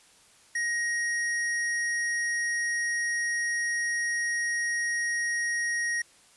square tone, 1880 Hz, A#6, 14 cents sharp, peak -27 dBFS, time 0.55-6.02 s, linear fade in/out 5 ms, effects white hiss -58 dBFS RMS until 6.36 s + resampled to 24000 Hz

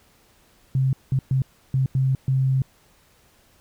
sine tone bursts at uneven times, 132.5 Hz, C3, 22 cents sharp, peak -17 dBFS, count 6, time 0.75-0.93 / 1.12-1.19 / 1.31-1.42 / 1.74-1.86 / 1.95-2.15 / 2.28-2.62 s, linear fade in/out 2 ms, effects pink hiss -58 dBFS RMS until 3.6 s

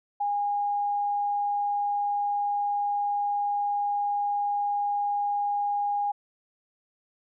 sine tone, 817 Hz, G#5, 29 cents flat, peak -24 dBFS, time 0.2-6.12 s, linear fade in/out 10 ms, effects none

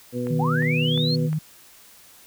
harmonic tone, 123 Hz, B2, 7 cents flat, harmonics 1 / 2 / 3 / 4, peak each -31 / -27 / -35 / -29 dBFS, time 0.12-1.3 s, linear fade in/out 50 ms
click train, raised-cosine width 0.5 ms, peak -24 dBFS, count 4, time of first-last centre 0.27-1.33 s, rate 2.83 Hz
sine tone, 155.6 Hz, D#3, in tune, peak -21 dBFS, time 0.3-1.39 s, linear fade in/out 10 ms
sine linear sweep, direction up, 707 to 4393 Hz, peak -24 dBFS, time 0.39-1.16 s, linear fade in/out 10 ms
effects white hiss -50 dBFS RMS until 2.26 s

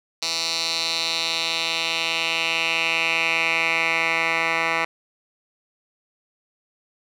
10% pulse tone with band-pass filter sweep, 164.81 Hz, E3, in tune, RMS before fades -23 dBFS, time 0.22-4.85 s, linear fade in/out 5 ms, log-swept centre 4700 to 1800 Hz, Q 3, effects none

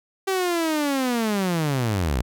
sawtooth linear sweep, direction down, 389.3 to 54.1 Hz, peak -17 dBFS, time 0.27-2.22 s, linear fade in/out 10 ms, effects none

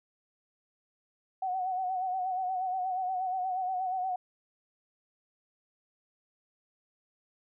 sine tone with vibrato, 744 Hz, F#5, 9 cents sharp, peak -29 dBFS, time 1.42-4.16 s, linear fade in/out 5 ms, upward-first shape sine, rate 8.4 Hz, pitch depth 50 cents each way, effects none

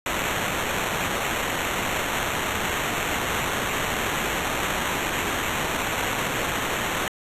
white noise with sample-and-hold, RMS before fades -26 dBFS, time 0.06-7.08 s, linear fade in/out 2 ms, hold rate 4900 Hz, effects resampled to 32000 Hz

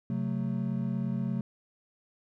triangle chord, F# diminished, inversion second, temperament just, 133.2 / 185 / 222 Hz, C3 / F#3 / A3, +31 / 0 / +16 cents, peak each -31 dBFS, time 0.1-1.41 s, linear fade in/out 2 ms, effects none

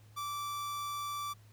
45% pulse tone, 1165 Hz, D6, 14 cents flat, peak -36 dBFS, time 0.16-1.34 s, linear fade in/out 20 ms, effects added 106 Hz sine -56 dBFS peak until 1.52 s + pink hiss -66 dBFS RMS until 1.52 s

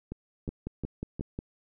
two click trains, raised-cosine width 3 ms, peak -23 / -21 dBFS, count 4 / 6, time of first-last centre 0.12-1.195 / 0.49-1.389 s, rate 2.79 / 5.56 Hz, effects none

